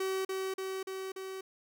45% pulse tone with echo, 381.1 Hz, G4, 49 cents flat, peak -31 dBFS, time 0-0.25 s, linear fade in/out 5 ms, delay 290 ms, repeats 4, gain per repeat -2 dB, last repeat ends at 1.41 s, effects none

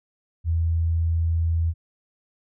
sine tone, 82.7 Hz, E2, 6 cents sharp, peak -19 dBFS, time 0.44-1.74 s, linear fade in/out 50 ms, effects none

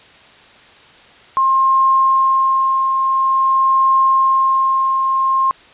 sine tone with tremolo, 1064 Hz, C6, 29 cents sharp, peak -9 dBFS, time 1.37-5.51 s, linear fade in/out 0 ms, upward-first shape triangle, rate 0.48 Hz, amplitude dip 40%, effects white hiss -44 dBFS RMS until 5.73 s + resampled to 8000 Hz

